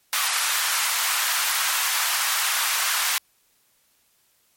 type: high-pass noise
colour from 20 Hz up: pink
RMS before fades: -23 dBFS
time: 0.13-3.18 s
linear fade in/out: 0 ms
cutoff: 1000 Hz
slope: 24 dB/octave
effects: white hiss -64 dBFS RMS until 4.56 s + MP3 64 kbps